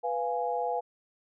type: chord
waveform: sine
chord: F diminished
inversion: second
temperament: equal with one note detuned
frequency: 493.9 / 694.8 / 830.6 Hz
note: Cb5 / F5 / Ab5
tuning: 0 / -9 / 0 cents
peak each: -32 dBFS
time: 0.03-0.81 s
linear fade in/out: 20 ms
effects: none